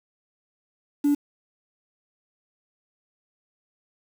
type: tone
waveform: triangle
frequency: 288.9 Hz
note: D4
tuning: 28 cents flat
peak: -14 dBFS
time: 1.04-1.15 s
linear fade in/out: 10 ms
effects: tanh soft clip ceiling -14 dBFS + 7-bit